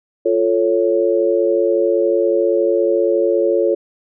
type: chord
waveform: sine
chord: F augmented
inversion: none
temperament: equal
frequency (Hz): 349.2 / 440 / 554.4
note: F4 / A4 / C#5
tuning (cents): 0 / 0 / 0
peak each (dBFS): -17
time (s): 0.25-3.75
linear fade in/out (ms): 10
effects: none